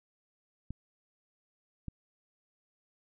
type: clicks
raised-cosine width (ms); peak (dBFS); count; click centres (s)
5; -26; 2; 0.706 / 1.883
effects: none